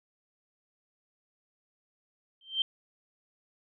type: tone with exponential growth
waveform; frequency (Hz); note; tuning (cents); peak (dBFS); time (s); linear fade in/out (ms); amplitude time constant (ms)
sine; 3136; G7; 0; -21; 2.41-2.62; 2; 44
effects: none